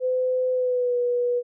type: tone with pitch glide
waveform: sine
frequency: 509 to 487.1 Hz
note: C5 to B4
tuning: -48 to -24 cents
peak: -20 dBFS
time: 0-1.43 s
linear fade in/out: 50 ms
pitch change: -76 cents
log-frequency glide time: 0.52-0.97 s
effects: none